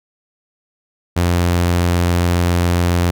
sawtooth tone, 87.31 Hz, F2, in tune, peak -9 dBFS, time 1.16-3.11 s, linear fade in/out 10 ms, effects none

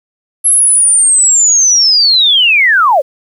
sine linear sweep, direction down, 11175 to 492 Hz, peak -5 dBFS, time 0.44-3.02 s, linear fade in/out 20 ms, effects 7-bit

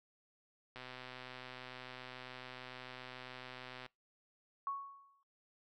click train, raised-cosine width 0.3 ms, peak -32 dBFS, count 395, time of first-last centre 0.76-3.862 s, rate 127 Hz
sine tone with exponential decay, 1108.7 Hz, C#6, in tune, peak -34 dBFS, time 4.67-5.23 s, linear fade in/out 1 ms, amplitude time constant 120 ms
effects noise-tail reverb RT60 0.2 s tail -24 dB re dry

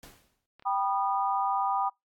pink noise with exponential decay, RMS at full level -46 dBFS, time 0.03-0.46 s, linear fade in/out 1 ms, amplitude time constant 92 ms
clicks, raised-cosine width 0.3 ms, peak -36 dBFS, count 2, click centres 0.596 / 0.624 s
sine chord, G augmented, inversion none, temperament just, 784 / 980 / 1225 Hz, G5 / B5 / D#6, 0 / -14 / -27 cents, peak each -28 / -30 / -31 dBFS, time 0.65-1.9 s, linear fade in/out 20 ms
effects noise-tail reverb RT60 0.2 s tail -26 dB re dry + AAC 64 kbps

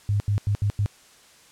sine tone bursts at uneven times, 102.1 Hz, G#2, 29 cents flat, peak -19 dBFS, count 5, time 0.09-0.2 / 0.28-0.38 / 0.47-0.55 / 0.62-0.7 / 0.79-0.86 s, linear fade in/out 0 ms, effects white hiss -53 dBFS RMS until 1.51 s + low-pass 9000 Hz 12 dB/octave

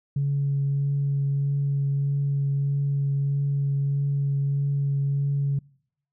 sine tone with vibrato, 140.2 Hz, C#3, 20 cents sharp, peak -20 dBFS, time 0.16-5.59 s, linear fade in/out 5 ms, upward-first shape triangle, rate 1.6 Hz, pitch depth 12 cents each way, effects noise-tail reverb RT60 0.7 s tail -26 dB re dry + tanh soft clip ceiling -17 dBFS

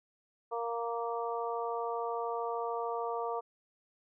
harmonic tone, 233.1 Hz, A#3, in tune, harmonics 2 / 3 / 4 / 5, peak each -36 / -38 / -39 / -40 dBFS, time 0.51-3.41 s, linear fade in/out 20 ms, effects none

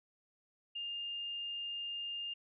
sine tone, 2813 Hz, F7, 12 cents sharp, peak -38 dBFS, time 0.75-2.34 s, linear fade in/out 10 ms, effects none

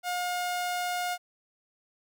sawtooth tone, 715 Hz, F5, 41 cents sharp, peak -25 dBFS, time 0.03-1.18 s, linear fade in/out 50 ms, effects none

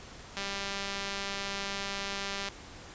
click train, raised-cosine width 0.2 ms, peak -18 dBFS, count 420, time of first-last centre 0.37-2.486 s, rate 198 Hz, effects pink hiss -48 dBFS RMS until 2.94 s + resampled to 16000 Hz

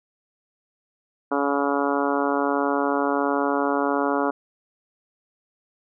harmonic tone, 141.4 Hz, C#3, 35 cents sharp, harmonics 2 / 3 / 4 / 5 / 6 / 7 / 8 / 9 / 10, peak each -25 / -27 / -28 / -29 / -30 / -30 / -31 / -32 / -32 dBFS, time 1.31-4.31 s, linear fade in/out 10 ms, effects none

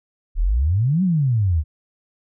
sine exponential two-way sweep, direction up then down, 34.65 to 194.4 to 72.4 Hz, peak -15 dBFS, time 0.35-1.64 s, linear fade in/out 50 ms, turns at 1.03 s, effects none

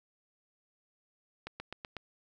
accelerating click train, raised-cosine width 0.3 ms, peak -24 dBFS, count 5, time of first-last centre 1.47-1.967 s, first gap 130 ms, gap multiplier 0.97, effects none

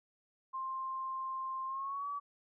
sine tone with pitch glide, 1054 to 1142.8 Hz, C6 to D6, +12 to -48 cents, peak -36 dBFS, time 0.53-2.2 s, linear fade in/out 20 ms, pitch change +140 cents, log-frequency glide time 1.66-2.08 s, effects none

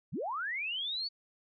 sine linear sweep, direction up, 88.8 to 4538 Hz, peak -33 dBFS, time 0.12-1.09 s, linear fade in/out 20 ms, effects none

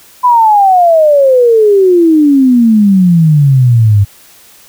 sine exponential sweep, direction down, 1010 to 98 Hz, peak -3 dBFS, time 0.23-4.05 s, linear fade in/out 20 ms, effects white hiss -40 dBFS RMS until 4.68 s

